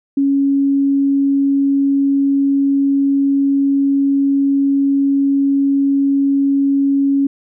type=tone; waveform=sine; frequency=277.2 Hz; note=C#4; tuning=in tune; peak=-11 dBFS; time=0.17-7.27 s; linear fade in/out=5 ms; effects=none